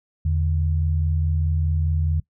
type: tone pair together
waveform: sine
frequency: 82 / 146.78 Hz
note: E2 / D3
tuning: -9 / -1 cents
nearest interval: minor seventh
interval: 1008 cents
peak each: -19 / -26 dBFS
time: 0.25-2.2 s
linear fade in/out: 5 ms
effects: noise-tail reverb RT60 0.1 s tail -21 dB re dry